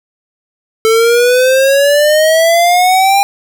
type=exponential sweep; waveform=square; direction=up; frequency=440.8 to 805 Hz; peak=-7 dBFS; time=0.85-3.23 s; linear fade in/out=0 ms; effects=none